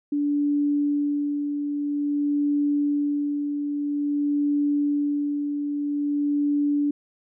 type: tone with tremolo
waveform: sine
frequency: 290 Hz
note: D4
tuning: 22 cents flat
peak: -19 dBFS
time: 0.12-6.91 s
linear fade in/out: 5 ms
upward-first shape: sine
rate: 0.5 Hz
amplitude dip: 45%
effects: none